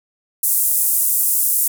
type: band-pass noise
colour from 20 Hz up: white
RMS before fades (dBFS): -17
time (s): 0.43-1.68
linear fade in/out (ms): 5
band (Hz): 8800 to 16000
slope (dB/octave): 24
effects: none